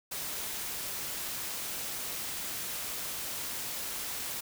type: noise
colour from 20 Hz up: white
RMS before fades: -37 dBFS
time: 0.11-4.41 s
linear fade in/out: 10 ms
effects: none